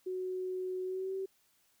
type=tone with pitch glide; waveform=sine; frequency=370 to 383.7 Hz; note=F#4 to G4; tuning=0 to -37 cents; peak=-34 dBFS; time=0.06-1.26 s; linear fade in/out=10 ms; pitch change=+63 cents; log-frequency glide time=0.84-1.15 s; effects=white hiss -71 dBFS RMS until 1.8 s